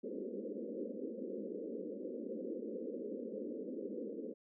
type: band-pass noise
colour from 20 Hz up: white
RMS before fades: -43 dBFS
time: 0.03-4.34 s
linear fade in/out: 20 ms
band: 200 to 530 Hz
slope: 96 dB/octave
effects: none